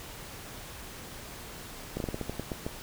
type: slowing click train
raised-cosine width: 2 ms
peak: -19 dBFS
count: 10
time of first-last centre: 1.97-2.665 s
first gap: 32 ms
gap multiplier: 1.21
effects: pink hiss -44 dBFS RMS until 2.82 s